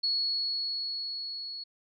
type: tone with level ramp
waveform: sine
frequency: 4363 Hz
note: C#8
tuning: 28 cents flat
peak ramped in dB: -25 to -37 dBFS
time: 0.03-1.64 s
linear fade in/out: 10 ms
effects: none